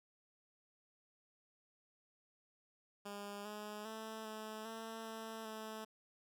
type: tone with pitch steps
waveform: 10% pulse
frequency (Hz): 203.1 / 210.2 / 220.5 / 217 / 224.5 / 223 / 218.6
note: G#3 / G#3 / A3 / A3 / A3 / A3 / A3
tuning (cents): -38 / +21 / +4 / -24 / +35 / +23 / -11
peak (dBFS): -37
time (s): 3.05-5.85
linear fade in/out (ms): 10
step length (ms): 400
effects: none